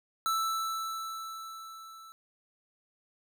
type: tone with level ramp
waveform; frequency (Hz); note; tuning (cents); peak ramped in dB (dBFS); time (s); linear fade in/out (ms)
square; 1321; E6; +3; -27 to -49; 0.26-2.12; 0
effects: none